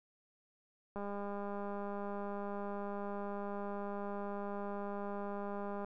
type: click train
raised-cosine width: 1 ms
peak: -29 dBFS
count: 988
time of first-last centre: 0.96-5.846 s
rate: 202 Hz
effects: none